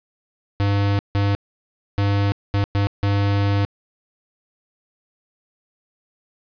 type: tone bursts at uneven times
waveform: square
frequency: 100.5 Hz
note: G2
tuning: 44 cents sharp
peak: -17 dBFS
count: 6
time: 0.6-0.99 / 1.15-1.35 / 1.98-2.32 / 2.54-2.64 / 2.75-2.87 / 3.03-3.65 s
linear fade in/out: 0 ms
effects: resampled to 11025 Hz + 8-bit